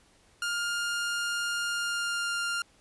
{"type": "tone with pitch glide", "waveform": "sawtooth", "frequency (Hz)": [1409, 1398.5], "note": ["F6", "F6"], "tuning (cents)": [15, 2], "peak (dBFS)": -25, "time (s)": [0.42, 2.62], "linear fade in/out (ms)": 2, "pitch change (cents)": -13, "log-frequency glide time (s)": [1.66, 2.41], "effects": ["pink hiss -62 dBFS RMS until 2.8 s", "resampled to 24000 Hz"]}